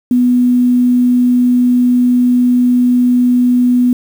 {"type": "tone with quantisation", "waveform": "sine", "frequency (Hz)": 246.9, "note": "B3", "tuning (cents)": 0, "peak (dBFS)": -7, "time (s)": [0.11, 3.93], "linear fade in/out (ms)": 2, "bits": 6, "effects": []}